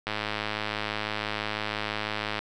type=click train; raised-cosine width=0.3 ms; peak=-13 dBFS; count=247; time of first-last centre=0.07-2.391 s; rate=106 Hz; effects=none